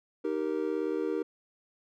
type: chord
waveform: triangle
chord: Eb major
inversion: none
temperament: just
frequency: 311.1 / 388.9 / 466.7 Hz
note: Eb4 / G4 / Bb4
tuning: 0 / -14 / +2 cents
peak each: -31 dBFS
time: 0.24-1.23 s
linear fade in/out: 10 ms
effects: none